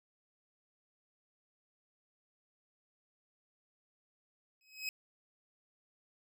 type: tone with exponential growth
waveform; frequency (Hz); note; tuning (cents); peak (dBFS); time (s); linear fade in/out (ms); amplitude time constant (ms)
25% pulse; 2545; D#7; +39; -29; 4.61-4.89; 1; 60
effects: none